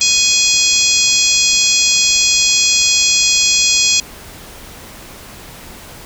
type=harmonic tone with a mistuned harmonic; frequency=830.6 Hz; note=G#5; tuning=in tune; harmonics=3 / 4 / 5 / 6 / 7 / 8 / 9; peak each=-18 / -18 / -18 / -18 / -18 / -18 / -18 dBFS; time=0.01-4 s; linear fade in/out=2 ms; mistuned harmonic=5; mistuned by=+44 cents; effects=pink hiss -35 dBFS RMS until 6.05 s